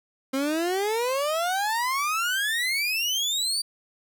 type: exponential sweep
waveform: 30% pulse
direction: up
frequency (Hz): 261.6 to 4699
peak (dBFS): -21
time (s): 0.33-3.62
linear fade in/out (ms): 10
effects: none